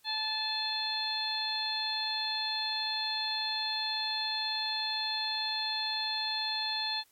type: harmonic tone with a mistuned harmonic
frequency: 871 Hz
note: A5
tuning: 18 cents flat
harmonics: 1 / 2 / 3 / 4 / 5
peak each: -38 / -40 / -42 / -36 / -33 dBFS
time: 0.04-7.04 s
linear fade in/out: 50 ms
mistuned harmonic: 5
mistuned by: -55 cents
effects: white hiss -66 dBFS RMS until 7.11 s + MP3 64 kbps